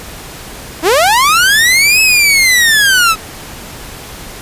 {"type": "linear two-way sweep", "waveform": "sawtooth", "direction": "up then down", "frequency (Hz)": [288.7, 2600, 1268], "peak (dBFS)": -3, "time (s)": [0.82, 3.16], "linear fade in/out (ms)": 50, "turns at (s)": 2.01, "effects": ["pink hiss -29 dBFS RMS until 4.41 s", "resampled to 32000 Hz"]}